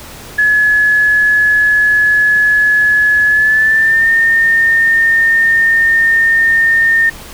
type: tone with pitch glide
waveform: sine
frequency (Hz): 1700 to 1822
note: G#6 to A#6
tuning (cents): +40 to -40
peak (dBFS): -7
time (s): 0.38-7.1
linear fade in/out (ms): 10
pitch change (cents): +120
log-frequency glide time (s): 3.28-4.11
effects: pink hiss -32 dBFS RMS until 7.33 s